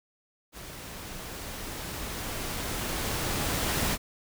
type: noise with level ramp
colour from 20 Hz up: pink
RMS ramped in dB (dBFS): -43 to -27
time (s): 0.52-3.98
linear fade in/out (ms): 50
effects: none